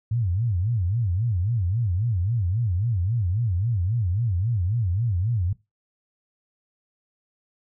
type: tone with vibrato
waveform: sine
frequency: 102.2 Hz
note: G#2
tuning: 27 cents flat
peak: -21 dBFS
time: 0.11-5.53 s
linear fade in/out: 5 ms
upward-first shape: sine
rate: 3.7 Hz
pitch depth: 300 cents each way
effects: noise-tail reverb RT60 0.2 s tail -17 dB re dry